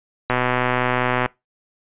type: click train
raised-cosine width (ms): 0.5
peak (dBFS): -4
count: 121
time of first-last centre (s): 0.3-1.26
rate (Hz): 125
effects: noise-tail reverb RT60 0.2 s tail -22 dB re dry + resampled to 8000 Hz